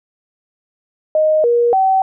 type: tone with pitch steps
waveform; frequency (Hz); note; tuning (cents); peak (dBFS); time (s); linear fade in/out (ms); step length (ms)
sine; 621 / 475.5 / 765; D#5 / A#4 / G5; -3 / +34 / -42; -10; 1.15-2.02; 2; 290
effects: none